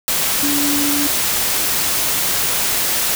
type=tone in noise; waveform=sine; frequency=288.1 Hz; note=D4; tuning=33 cents flat; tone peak=-19 dBFS; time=0.43-1.07 s; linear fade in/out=0 ms; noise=white; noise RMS=-18 dBFS; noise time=0.08-3.15 s; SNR=-4 dB; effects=none